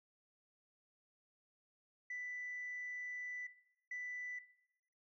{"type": "tone bursts at uneven times", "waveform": "sine", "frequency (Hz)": 1984, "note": "B6", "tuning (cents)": 7, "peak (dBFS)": -40, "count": 2, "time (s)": [[2.1, 3.47], [3.91, 4.39]], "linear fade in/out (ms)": 5, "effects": ["noise-tail reverb RT60 0.8 s tail -17 dB re dry", "tanh soft clip ceiling -38 dBFS"]}